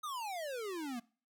square exponential sweep, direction down, 1277 to 227.1 Hz, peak -39 dBFS, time 0.03-1 s, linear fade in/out 10 ms, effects noise-tail reverb RT60 0.4 s tail -22 dB re dry

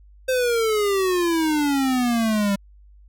square exponential sweep, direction down, 523 to 196 Hz, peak -19 dBFS, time 0.28-2.56 s, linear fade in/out 10 ms, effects added 50 Hz sine -46 dBFS peak until 3.08 s

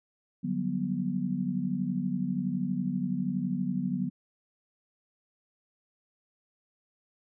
sine chord, G major seventh, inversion second, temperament just, 147 / 183.75 / 196 / 245 Hz, D3 / F#3 / G3 / B3, +2 / -12 / 0 / -14 cents, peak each -37 / -31 / -35 / -32 dBFS, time 0.43-4.1 s, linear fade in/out 20 ms, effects none

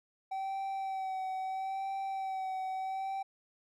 triangle tone with vibrato, 767 Hz, G5, 38 cents flat, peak -32 dBFS, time 0.31-3.23 s, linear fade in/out 10 ms, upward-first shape sine, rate 0.76 Hz, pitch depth 25 cents each way, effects none

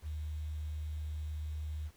sine tone with quantisation, 76.5 Hz, D#2, 29 cents flat, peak -36 dBFS, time 0.02-1.91 s, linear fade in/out 50 ms, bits 10, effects pink hiss -65 dBFS RMS until 1.96 s

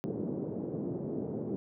white band-pass noise, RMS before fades -36 dBFS, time 0.04-1.56 s, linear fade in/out 0 ms, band 130 to 420 Hz, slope 24 dB/octave, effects none

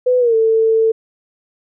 sine tone with pitch glide, 501 to 446.3 Hz, B4 to A4, +25 to +25 cents, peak -10 dBFS, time 0.06-0.92 s, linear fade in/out 10 ms, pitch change -200 cents, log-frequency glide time 0.19-0.35 s, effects none

